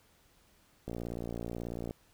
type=click train; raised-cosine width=2 ms; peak=-25 dBFS; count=61; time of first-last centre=0.88-1.909 s; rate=58.3 Hz; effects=pink hiss -66 dBFS RMS until 2.13 s